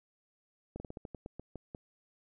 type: slowing click train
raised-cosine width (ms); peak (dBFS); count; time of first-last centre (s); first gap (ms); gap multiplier
2; -29; 11; 0.76-1.748; 40; 1.19
effects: none